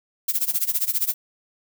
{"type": "noise with tremolo", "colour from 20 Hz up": "violet", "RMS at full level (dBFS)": -20, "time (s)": [0.28, 1.14], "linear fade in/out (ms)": 5, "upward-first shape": "sine", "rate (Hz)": 15, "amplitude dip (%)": 90, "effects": []}